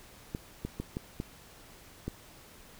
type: clicks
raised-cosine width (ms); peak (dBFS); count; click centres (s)
3; -21; 6; 0.349 / 0.65 / 0.8 / 0.969 / 1.201 / 2.08
effects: pink hiss -54 dBFS RMS until 2.79 s